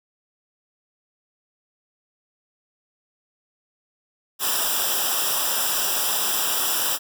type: noise with comb filter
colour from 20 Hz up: white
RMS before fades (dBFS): -23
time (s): 4.39-6.99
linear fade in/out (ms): 50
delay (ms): 0.46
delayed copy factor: -0.95
effects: none